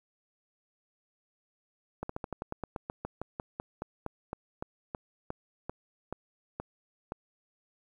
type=slowing click train; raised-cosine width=1 ms; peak=-21 dBFS; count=24; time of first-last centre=2.03-7.121 s; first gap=64 ms; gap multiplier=1.1; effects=10-bit